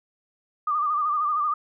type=tone with vibrato; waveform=sine; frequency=1200 Hz; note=D6; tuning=37 cents sharp; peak=-21 dBFS; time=0.67-1.54 s; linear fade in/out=5 ms; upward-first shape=sine; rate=13 Hz; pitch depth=66 cents each way; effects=none